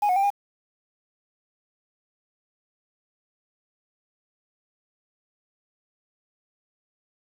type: tone with pitch steps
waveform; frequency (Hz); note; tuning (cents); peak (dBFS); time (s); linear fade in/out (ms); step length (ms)
sine; 827 / 731 / 789 / 809; G#5 / F#5 / G5 / G#5; -8 / -21 / +11 / -46; -16; 0.02-0.304; 10; 71
effects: tanh soft clip ceiling -17 dBFS + 7-bit